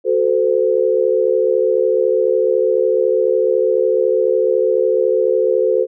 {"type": "chord", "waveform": "sine", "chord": "F# diminished", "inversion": "none", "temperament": "equal with one note detuned", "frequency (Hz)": [370, 440, 514], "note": ["F#4", "A4", "C5"], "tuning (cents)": [0, 0, -31], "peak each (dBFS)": [-18, -16, -16], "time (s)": [0.04, 5.87], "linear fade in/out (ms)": 50, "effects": []}